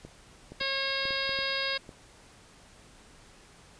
clicks, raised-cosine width 2 ms, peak -30 dBFS, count 8, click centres 0.05 / 0.52 / 0.611 / 1.054 / 1.107 / 1.293 / 1.389 / 1.892 s
harmonic tone, 543 Hz, C#5, 36 cents flat, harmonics 1 / 2 / 3 / 4 / 5 / 6 / 7 / 8 / 9, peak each -37 / -40 / -35 / -37 / -38 / -39 / -36 / -39 / -36 dBFS, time 0.6-1.78 s, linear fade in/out 10 ms
effects pink hiss -55 dBFS RMS until 3.79 s + resampled to 22050 Hz

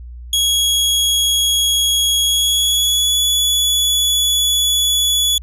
sawtooth tone with pitch glide, 3322 to 3413 Hz, G#7 to G#7, 0 to +47 cents, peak -10 dBFS, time 0.33-5.38 s, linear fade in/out 2 ms, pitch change +47 cents, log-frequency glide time 2.23-3.2 s, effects added 60 Hz sine -30 dBFS peak until 5.42 s + resampled to 32000 Hz

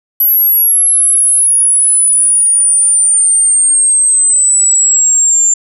sine exponential sweep, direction down, 11770 to 7250 Hz, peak -6 dBFS, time 0.2-5.54 s, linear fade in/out 5 ms, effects none

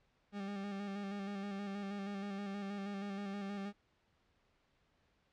40% pulse tone with vibrato, 199.5 Hz, G3, 31 cents sharp, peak -39 dBFS, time 0.32-3.73 s, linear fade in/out 50 ms, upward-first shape square, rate 6.3 Hz, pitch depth 31 cents each way, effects pink hiss -75 dBFS RMS until 5.32 s + low-pass 4000 Hz 12 dB/octave

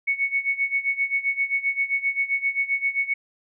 sine tone with tremolo, 2217 Hz, C#7, in tune, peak -18 dBFS, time 0.07-3.14 s, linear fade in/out 10 ms, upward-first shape sine, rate 7.6 Hz, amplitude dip 85%, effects none

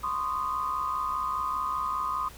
sine tone cluster, 1027 / 1092 / 1233 Hz, C6 / C#6 / D#6, -33 / -26 / -16 cents, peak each -32 / -34 / -30 dBFS, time 0.03-2.29 s, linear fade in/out 10 ms, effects added 60 Hz sine -49 dBFS peak until 2.37 s + pink hiss -49 dBFS RMS until 2.37 s

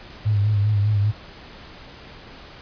sine tone with vibrato, 103.83 Hz, G#2, in tune, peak -16 dBFS, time 0.25-1.12 s, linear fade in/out 20 ms, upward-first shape sine, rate 5 Hz, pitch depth 54 cents each way, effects pink hiss -42 dBFS RMS until 2.61 s + resampled to 11025 Hz

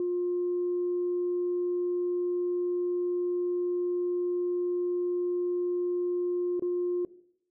sine tone with dropouts, 354.5 Hz, F4, 26 cents sharp, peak -25 dBFS, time 0-7.05 s, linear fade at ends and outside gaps 2 ms, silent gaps 6.596-6.622 s, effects noise-tail reverb RT60 0.7 s tail -17 dB re dry + tanh soft clip ceiling -22 dBFS

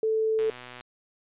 sine tone, 440 Hz, A4, in tune, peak -22 dBFS, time 0.03-0.5 s, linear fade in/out 2 ms
click train, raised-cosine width 0.3 ms, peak -26 dBFS, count 53, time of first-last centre 0.39-0.809 s, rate 124 Hz
effects resampled to 8000 Hz

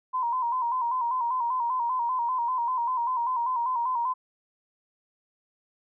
sine tone with vibrato, 980 Hz, B5, 14 cents flat, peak -24 dBFS, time 0.13-4.14 s, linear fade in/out 20 ms, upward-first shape square, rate 5.1 Hz, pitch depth 70 cents each way, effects none

